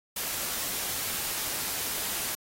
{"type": "noise", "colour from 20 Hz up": "white", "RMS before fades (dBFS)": -32, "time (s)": [0.16, 2.35], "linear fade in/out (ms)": 5, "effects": ["AAC 48 kbps"]}